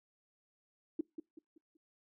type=tone with echo; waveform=sine; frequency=318.5 Hz; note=D#4; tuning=41 cents sharp; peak=-30 dBFS; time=0.99-1.01 s; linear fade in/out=5 ms; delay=190 ms; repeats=4; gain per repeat=-9 dB; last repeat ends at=1.77 s; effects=noise-tail reverb RT60 0.2 s tail -24 dB re dry